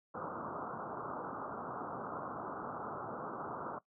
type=low-pass noise; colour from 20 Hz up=white; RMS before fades=-42 dBFS; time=0.14-3.79 s; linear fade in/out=10 ms; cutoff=1400 Hz; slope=96 dB/octave; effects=noise-tail reverb RT60 0.1 s tail -18 dB re dry + high-pass 150 Hz 12 dB/octave